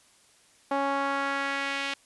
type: tone with band-pass filter sweep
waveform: sawtooth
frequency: 277.2 Hz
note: C#4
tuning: in tune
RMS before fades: -29 dBFS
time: 0.71-1.94 s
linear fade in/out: 5 ms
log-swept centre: 830 to 2800 Hz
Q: 1.5
effects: white hiss -60 dBFS RMS until 2.05 s + resampled to 24000 Hz